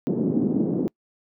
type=band-pass noise; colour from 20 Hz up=white; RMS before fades=-23 dBFS; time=0.07-0.88 s; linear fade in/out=0 ms; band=180 to 320 Hz; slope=24 dB/octave; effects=noise-tail reverb RT60 0.1 s tail -26 dB re dry